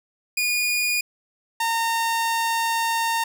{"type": "tone pair in turn", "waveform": "sawtooth", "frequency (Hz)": [2445, 915.8], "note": ["D#7", "A#5"], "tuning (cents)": [-31, -31], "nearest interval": "octave + perfect fourth", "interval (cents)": 1700, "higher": "first", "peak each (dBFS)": -17, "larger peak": "neither", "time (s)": [[0.37, 1.01], [1.6, 3.24]], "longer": "second", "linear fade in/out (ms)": 5, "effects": []}